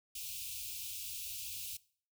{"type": "band-stop noise", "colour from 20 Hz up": "white", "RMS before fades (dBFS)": -43, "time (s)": [0.15, 1.77], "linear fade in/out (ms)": 5, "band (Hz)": [120, 2400], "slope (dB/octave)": 96, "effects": ["noise-tail reverb RT60 0.5 s tail -21 dB re dry"]}